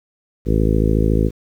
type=harmonic tone; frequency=53.9 Hz; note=A1; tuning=35 cents flat; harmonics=1 / 2 / 3 / 4 / 5 / 6 / 7 / 8 / 9; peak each=-17 / -20 / -22 / -23 / -24 / -25 / -25 / -26 / -27 dBFS; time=0.45-1.31 s; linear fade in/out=50 ms; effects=8-bit